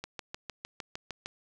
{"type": "click train", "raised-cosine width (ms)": 0.2, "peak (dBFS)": -20, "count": 9, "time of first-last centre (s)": [0.04, 1.26], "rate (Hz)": 6.56, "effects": []}